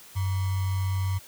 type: tone with sample-and-hold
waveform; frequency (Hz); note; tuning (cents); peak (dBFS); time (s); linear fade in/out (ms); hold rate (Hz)
sine; 95; F#2; +46; -23; 0.15-1.19; 20; 1050
effects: white hiss -49 dBFS RMS until 1.27 s + high-pass 60 Hz 12 dB/octave